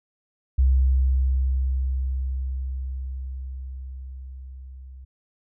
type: tone with level ramp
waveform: sine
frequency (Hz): 65.3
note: C2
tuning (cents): -3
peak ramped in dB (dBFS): -14 to -39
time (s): 0.58-5.05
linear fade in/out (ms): 10
effects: none